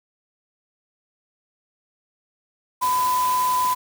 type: tone in noise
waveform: sine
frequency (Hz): 1004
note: B5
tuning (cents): +28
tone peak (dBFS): -18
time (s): 2.81-3.75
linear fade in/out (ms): 20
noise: white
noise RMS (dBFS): -31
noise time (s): 2.81-3.75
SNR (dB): +10
effects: none